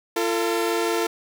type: tone pair together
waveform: sawtooth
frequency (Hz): 342.6 / 448.1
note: F4 / A4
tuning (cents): -33 / +32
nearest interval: perfect fourth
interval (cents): 465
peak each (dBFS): -20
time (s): 0.16-1.07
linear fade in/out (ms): 5
effects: none